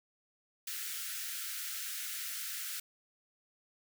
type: high-pass noise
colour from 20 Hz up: white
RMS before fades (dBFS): -40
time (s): 0.67-2.8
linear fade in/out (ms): 5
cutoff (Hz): 1300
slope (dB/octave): 96
effects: none